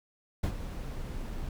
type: noise with ADSR envelope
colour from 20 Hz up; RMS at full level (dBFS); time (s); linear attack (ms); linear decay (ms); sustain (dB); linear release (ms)
brown; -27; 0.43-1.49; 9; 79; -10; 3
effects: none